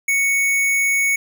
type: tone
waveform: square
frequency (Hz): 2221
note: C#7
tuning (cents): +3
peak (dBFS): -16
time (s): 0.08-1.16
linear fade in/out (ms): 5
effects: none